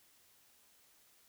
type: silence
effects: white hiss -67 dBFS RMS until 1.28 s